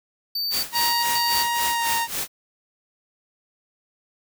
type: tone bursts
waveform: square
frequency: 4589 Hz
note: D8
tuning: 41 cents flat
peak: -24 dBFS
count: 3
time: 0.35-1.43 s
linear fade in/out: 5 ms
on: 280 ms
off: 120 ms
type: noise with tremolo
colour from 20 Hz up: white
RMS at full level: -26 dBFS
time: 0.5-2.28 s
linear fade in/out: 50 ms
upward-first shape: sine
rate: 3.7 Hz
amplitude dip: 85%
type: tone with pitch glide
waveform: sawtooth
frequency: 943 to 927.3 Hz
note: A#5 to A#5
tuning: +20 to -9 cents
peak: -18 dBFS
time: 0.72-2.08 s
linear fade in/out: 50 ms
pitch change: -29 cents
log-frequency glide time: 1.68-1.87 s
effects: none

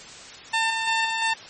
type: tone with tremolo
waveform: 15% pulse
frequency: 899 Hz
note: A5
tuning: 37 cents sharp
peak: -14 dBFS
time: 0.53-1.34 s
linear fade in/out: 10 ms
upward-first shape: square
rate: 2.9 Hz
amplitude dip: 35%
effects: white hiss -42 dBFS RMS until 1.49 s + MP3 32 kbps

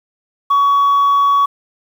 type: tone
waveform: sine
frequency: 1125 Hz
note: C#6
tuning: 25 cents sharp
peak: -7 dBFS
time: 0.5-1.46 s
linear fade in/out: 10 ms
effects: tanh soft clip ceiling -8 dBFS + 7-bit

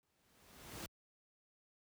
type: noise with exponential growth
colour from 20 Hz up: pink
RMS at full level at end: -44 dBFS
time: 0.03-0.86 s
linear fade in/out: 0 ms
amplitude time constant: 180 ms
effects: high-pass 60 Hz 12 dB/octave

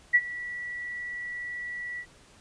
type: tone with ADSR envelope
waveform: sine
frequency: 1947 Hz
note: B6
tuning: 25 cents flat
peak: -14 dBFS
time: 0.13-2.06 s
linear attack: 21 ms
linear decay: 49 ms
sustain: -19 dB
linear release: 69 ms
effects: pink hiss -56 dBFS RMS until 2.4 s + resampled to 22050 Hz

